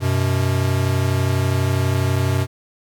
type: tone pair together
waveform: square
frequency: 94.2 / 126.37 Hz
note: F#2 / B2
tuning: +32 / +40 cents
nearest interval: perfect fourth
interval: 508 cents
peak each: -20 dBFS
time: 0-2.47 s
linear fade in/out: 50 ms
effects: none